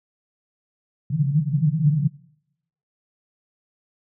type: band-pass noise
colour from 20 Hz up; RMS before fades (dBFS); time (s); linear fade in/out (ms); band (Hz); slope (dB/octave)
white; -20; 1.1-2.08; 10; 140 to 160; 96
effects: noise-tail reverb RT60 0.8 s tail -22 dB re dry